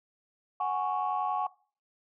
sine chord, F# suspended second, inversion none, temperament equal, 740 / 830.6 / 1108.7 Hz, F#5 / G#5 / C#6, 0 / 0 / 0 cents, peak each -31 dBFS, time 0.6-1.47 s, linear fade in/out 5 ms, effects noise-tail reverb RT60 0.4 s tail -21 dB re dry + tanh soft clip ceiling -20 dBFS

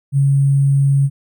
sine tone with sample-and-hold, 138.59 Hz, C#3, in tune, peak -10 dBFS, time 0.12-1.1 s, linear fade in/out 50 ms, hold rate 8820 Hz, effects none

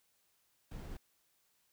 brown noise with sample-and-hold, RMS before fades -45 dBFS, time 0.71-0.97 s, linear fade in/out 5 ms, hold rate 6300 Hz, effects white hiss -75 dBFS RMS until 1.72 s

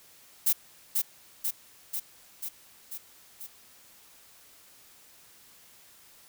violet noise with echo, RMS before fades -23 dBFS, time 0.46-0.53 s, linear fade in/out 10 ms, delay 490 ms, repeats 6, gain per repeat -3 dB, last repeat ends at 3.47 s, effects white hiss -56 dBFS RMS until 6.28 s

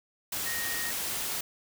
sine tone in noise, 1864.7 Hz, A#6, in tune, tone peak -35 dBFS, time 0.46-0.91 s, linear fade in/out 5 ms, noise white, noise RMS -33 dBFS, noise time 0.32-1.41 s, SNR -5 dB, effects none

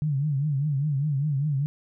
sine tone with vibrato, 143.8 Hz, D3, 36 cents flat, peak -22 dBFS, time 0.02-1.66 s, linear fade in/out 0 ms, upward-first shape triangle, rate 5 Hz, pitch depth 150 cents each way, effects none

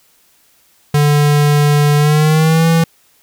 square tone with pitch glide, 146.83 to 164.81 Hz, D3 to E3, 0 to 0 cents, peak -9 dBFS, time 0.94-2.84 s, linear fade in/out 5 ms, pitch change +200 cents, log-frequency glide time 1.97-2.67 s, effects white hiss -53 dBFS RMS until 3.22 s

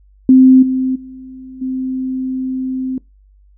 sine tone with level steps, 259.8 Hz, C4, 12 cents flat, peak -3 / -13 / -30 / -17 dBFS, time 0.29-2.98 s, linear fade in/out 2 ms, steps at 0.62 / 0.95 / 1.61 s, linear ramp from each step 10 ms, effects noise-tail reverb RT60 0.2 s tail -23 dB re dry + added 49 Hz sine -45 dBFS peak until 3.57 s

